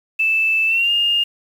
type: tone with pitch glide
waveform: sine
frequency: 2637 to 2826 Hz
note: E7 to F7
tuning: 0 to +20 cents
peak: -14 dBFS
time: 0.19-1.24 s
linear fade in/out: 10 ms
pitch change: +120 cents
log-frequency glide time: 0.67-0.91 s
effects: 7-bit